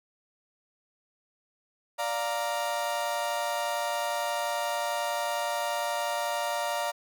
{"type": "chord", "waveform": "35% pulse", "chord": "Bb major", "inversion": "first", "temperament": "equal", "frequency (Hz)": [587.3, 698.5, 932.3], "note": ["D5", "F5", "Bb5"], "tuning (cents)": [0, 0, 0], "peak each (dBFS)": -31, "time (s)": [1.98, 6.92], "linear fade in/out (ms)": 20, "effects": []}